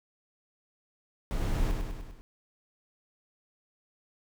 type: noise with echo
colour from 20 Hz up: brown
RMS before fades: -30 dBFS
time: 1.31-1.71 s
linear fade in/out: 0 ms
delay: 100 ms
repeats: 5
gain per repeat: -4 dB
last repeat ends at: 2.21 s
effects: none